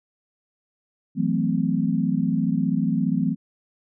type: chord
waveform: sine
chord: F# half-diminished seventh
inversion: third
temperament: equal with one note detuned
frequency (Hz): 164.81 / 185 / 220 / 257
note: E3 / F#3 / A3 / C4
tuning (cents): 0 / 0 / 0 / -31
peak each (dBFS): -25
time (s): 1.15-3.36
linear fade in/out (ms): 50
effects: none